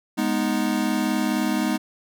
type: chord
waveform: square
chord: G# minor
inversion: none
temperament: equal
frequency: 207.7 / 246.9 / 311.1 Hz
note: G#3 / B3 / D#4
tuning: 0 / 0 / 0 cents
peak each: -26 dBFS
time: 0.17-1.78 s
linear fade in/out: 20 ms
effects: none